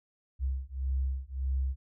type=beating tone pair; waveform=sine; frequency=65.41 / 67.11 Hz; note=C2 / C2; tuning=0 / +45 cents; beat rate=1.7 Hz; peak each=-32 / -32 dBFS; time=0.39-1.76 s; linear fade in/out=50 ms; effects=none